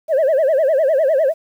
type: tone with vibrato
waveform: sine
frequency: 583 Hz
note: D5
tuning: 13 cents flat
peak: -10 dBFS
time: 0.08-1.34 s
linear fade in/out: 50 ms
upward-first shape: sine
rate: 9.9 Hz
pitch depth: 210 cents each way
effects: tanh soft clip ceiling -10 dBFS + 8-bit